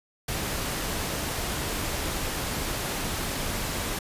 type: noise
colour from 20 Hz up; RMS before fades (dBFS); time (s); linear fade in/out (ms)
pink; -30; 0.28-3.99; 5
effects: resampled to 32000 Hz

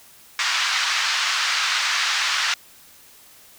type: band-pass noise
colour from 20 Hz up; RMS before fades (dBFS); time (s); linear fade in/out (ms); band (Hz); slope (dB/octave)
pink; -22; 0.39-2.54; 2; 1200 to 5900; 24
effects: white hiss -49 dBFS RMS until 3.58 s

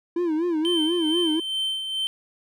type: tone with vibrato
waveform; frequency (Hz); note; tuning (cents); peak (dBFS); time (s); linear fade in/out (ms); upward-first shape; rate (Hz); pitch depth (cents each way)
triangle; 330.1; E4; +2; -19; 0.16-1.4; 5; sine; 4.1; 130
type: tone with tremolo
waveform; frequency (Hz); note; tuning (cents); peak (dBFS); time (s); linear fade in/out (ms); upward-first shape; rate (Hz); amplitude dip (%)
triangle; 3100; G7; -20; -21; 0.65-2.07; 0; sine; 2.3; 50
effects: none

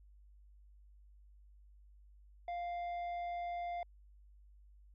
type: tone with tanh clipping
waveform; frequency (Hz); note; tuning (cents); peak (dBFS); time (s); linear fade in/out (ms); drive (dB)
triangle; 698.5; F5; 0; -39; 2.48-3.83; 2; 11
effects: added 50 Hz sine -58 dBFS peak until 4.94 s

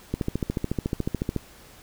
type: click train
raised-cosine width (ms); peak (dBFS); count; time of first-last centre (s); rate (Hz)
3; -12; 18; 0.14-1.363; 13.9
effects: pink hiss -50 dBFS RMS until 1.82 s

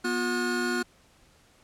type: tone cluster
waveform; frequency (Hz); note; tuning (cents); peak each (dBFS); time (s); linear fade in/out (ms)
square; 243.8 / 356.8 / 1443; B3 / F4 / F#6; -22 / +37 / -44; -31; 0.04-0.83; 10
effects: pink hiss -60 dBFS RMS until 1.63 s + low-pass 10000 Hz 12 dB/octave

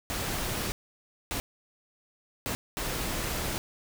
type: noise bursts at uneven times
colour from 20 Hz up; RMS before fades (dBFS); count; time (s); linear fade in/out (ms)
pink; -32; 4; 0.1-0.72 / 1.31-1.4 / 2.46-2.55 / 2.77-3.58; 0
effects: none

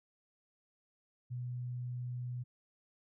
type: tone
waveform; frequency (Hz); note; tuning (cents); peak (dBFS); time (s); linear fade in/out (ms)
sine; 123.47; B2; 0; -37; 1.3-2.44; 20
effects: none

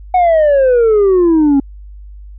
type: exponential sweep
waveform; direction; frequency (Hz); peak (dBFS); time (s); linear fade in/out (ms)
sine; down; 745 to 270.9; -4; 0.14-1.6; 5
effects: tanh soft clip ceiling -6 dBFS + added 50 Hz sine -30 dBFS peak until 2.38 s

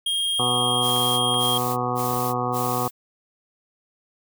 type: tone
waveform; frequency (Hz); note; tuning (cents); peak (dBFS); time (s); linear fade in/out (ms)
square; 3237; G#7; -45; -22; 0.06-1.58; 5
type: harmonic tone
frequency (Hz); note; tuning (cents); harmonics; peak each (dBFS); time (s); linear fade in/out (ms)
123.47; B2; 0; 1 / 2 / 3 / 4 / 6 / 7 / 8 / 9 / 10; -30 / -31 / -33 / -30 / -28 / -34 / -34 / -29 / -32; 0.39-2.88; 5
type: noise bursts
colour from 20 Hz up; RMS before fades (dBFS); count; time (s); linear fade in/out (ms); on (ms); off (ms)
blue; -32; 4; 0.81-2.91; 50; 390; 180
type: clicks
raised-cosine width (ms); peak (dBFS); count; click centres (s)
0.3; -23; 2; 0.963 / 1.342
effects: none

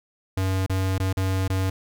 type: tone with dropouts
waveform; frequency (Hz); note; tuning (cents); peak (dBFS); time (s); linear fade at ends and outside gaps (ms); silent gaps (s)
square; 94.8; F#2; +43; -22; 0.37-1.7; 5; 0.664-0.696 / 0.982-0.999 / 1.129-1.17 / 1.479-1.499
effects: none

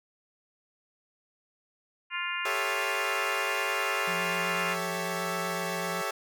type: harmonic tone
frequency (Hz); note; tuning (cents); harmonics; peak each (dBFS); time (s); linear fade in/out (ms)
350; F4; +4; 3 / 4 / 5 / 6 / 7 / 8; -37 / -37 / -37 / -37 / -37 / -37; 2.1-4.77; 50
type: chord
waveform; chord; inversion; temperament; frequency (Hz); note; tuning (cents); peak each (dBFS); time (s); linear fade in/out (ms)
15% pulse; A dominant seventh; third; equal; 392 / 440 / 554.4 / 659.3; G4 / A4 / C#5 / E5; 0 / 0 / 0 / 0; -30 / -30 / -29 / -30; 2.45-6.11; 5
type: tone with vibrato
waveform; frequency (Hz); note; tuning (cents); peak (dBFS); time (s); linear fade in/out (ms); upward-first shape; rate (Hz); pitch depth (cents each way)
sine; 174.61; F3; 0; -38; 4.07-6.02; 10; sine; 8; 29
effects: none

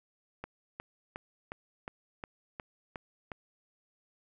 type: click train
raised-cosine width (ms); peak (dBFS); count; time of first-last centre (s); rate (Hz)
0.5; -24; 9; 0.44-3.318; 2.78
effects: none

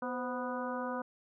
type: harmonic tone with a mistuned harmonic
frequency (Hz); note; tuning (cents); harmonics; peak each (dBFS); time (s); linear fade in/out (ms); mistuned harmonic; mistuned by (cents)
246.9; B3; 0; 1 / 2 / 3 / 4 / 5 / 6; -39 / -39 / -44 / -41 / -43 / -45; 0.02-1.02; 5; 2; +69
effects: none

